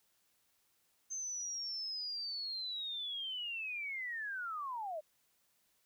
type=linear sweep; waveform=sine; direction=down; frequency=6300 to 587.3 Hz; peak=-38 dBFS; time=1.1-5.01 s; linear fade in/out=20 ms; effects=white hiss -75 dBFS RMS until 5.85 s